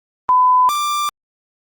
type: tone pair in turn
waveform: sine / 45% pulse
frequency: 1005 / 1180.9 Hz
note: B5 / D6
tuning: +30 / +9 cents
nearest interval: minor third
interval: 279 cents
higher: second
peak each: -9 / -17 dBFS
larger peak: first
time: 0.29-0.69 / 0.69-1.09 s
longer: neither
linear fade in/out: 0 ms
effects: Opus 24 kbps